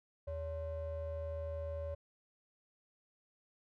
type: ring-modulated tone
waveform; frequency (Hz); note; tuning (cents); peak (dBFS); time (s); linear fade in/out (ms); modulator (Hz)
triangle; 243.3; B3; -26; -33; 0.27-1.95; 10; 323
effects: none